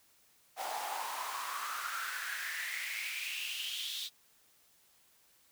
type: noise with high-pass filter sweep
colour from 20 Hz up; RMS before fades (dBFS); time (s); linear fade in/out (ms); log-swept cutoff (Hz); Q
pink; -39; 0.56-4.1; 50; 720 to 3700; 5.7
effects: white hiss -67 dBFS RMS until 5.51 s